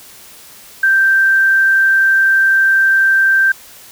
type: tone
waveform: sine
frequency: 1568 Hz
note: G6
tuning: in tune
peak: -8 dBFS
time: 0.83-3.52 s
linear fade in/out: 5 ms
effects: white hiss -39 dBFS RMS until 3.91 s